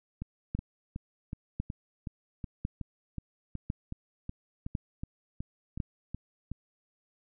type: two click trains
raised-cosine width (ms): 5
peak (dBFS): -24 / -19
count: 18 / 6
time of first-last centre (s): 0.22-6.516 / 0.55-5.802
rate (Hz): 2.7 / 0.952
effects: none